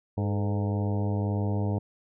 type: harmonic tone with a mistuned harmonic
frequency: 101.8 Hz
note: G#2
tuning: 34 cents flat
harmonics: 1 / 2 / 3 / 4 / 5 / 6 / 7 / 8 / 9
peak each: -26 / -32 / -36 / -38 / -40 / -42 / -43 / -44 / -45 dBFS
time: 0.17-1.79 s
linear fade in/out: 10 ms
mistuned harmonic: 4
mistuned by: +67 cents
effects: none